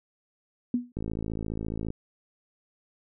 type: tone with exponential decay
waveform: sine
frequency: 244 Hz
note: B3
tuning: 21 cents flat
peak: -19 dBFS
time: 0.74-0.92 s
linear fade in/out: 2 ms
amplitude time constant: 38 ms
type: click train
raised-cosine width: 3 ms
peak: -20 dBFS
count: 52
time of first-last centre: 0.97-1.904 s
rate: 54.6 Hz
effects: none